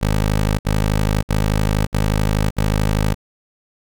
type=tone bursts; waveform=15% pulse; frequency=52.2 Hz; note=G#1; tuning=10 cents sharp; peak=-9 dBFS; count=5; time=0.01-3.146 s; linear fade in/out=20 ms; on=580 ms; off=59 ms; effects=none